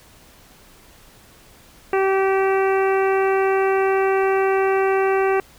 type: harmonic tone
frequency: 386.1 Hz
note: G4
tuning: 26 cents flat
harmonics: 1 / 2 / 3 / 4 / 5 / 6 / 7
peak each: -17 / -23 / -27 / -29 / -31 / -33 / -34 dBFS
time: 1.93-5.4 s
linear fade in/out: 2 ms
effects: pink hiss -49 dBFS RMS until 5.58 s